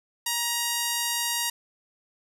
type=tone; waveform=5% pulse; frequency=945 Hz; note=A#5; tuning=23 cents sharp; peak=-13 dBFS; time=0.26-1.5 s; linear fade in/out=5 ms; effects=none